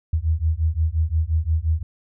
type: beating tone pair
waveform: sine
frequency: 77.3 / 83 Hz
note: D#2 / E2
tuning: -11 / +12 cents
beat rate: 5.7 Hz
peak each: -21 dBFS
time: 0.13-1.83 s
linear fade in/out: 5 ms
effects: none